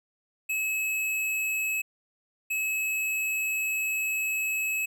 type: tone pair in turn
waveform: square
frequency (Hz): 2580 / 2580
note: E7 / E7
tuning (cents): -38 / -38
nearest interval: unison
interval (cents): 0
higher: neither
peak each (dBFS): -27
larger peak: neither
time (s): 0.49-1.82 / 2.5-4.86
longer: second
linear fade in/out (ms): 10
effects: none